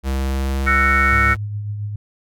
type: tone with pitch glide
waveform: square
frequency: 66.8 to 67.81 Hz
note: C2 to C#2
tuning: +36 to -38 cents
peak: -19 dBFS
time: 0.03-1.37 s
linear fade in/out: 50 ms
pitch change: +26 cents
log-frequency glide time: 0.3-0.79 s
type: chord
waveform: sine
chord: F# dominant seventh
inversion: third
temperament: just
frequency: 1332 / 1480 / 1850 / 2220 Hz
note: E6 / F#6 / A#6 / C#7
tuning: +18 / 0 / -14 / +2 cents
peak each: -18 / -20 / -20 / -19 dBFS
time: 0.66-1.35 s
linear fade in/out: 20 ms
type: tone with tremolo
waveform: sine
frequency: 103.83 Hz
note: G#2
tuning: in tune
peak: -21 dBFS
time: 1.12-1.96 s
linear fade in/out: 5 ms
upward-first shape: triangle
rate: 7.3 Hz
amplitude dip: 40%
effects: none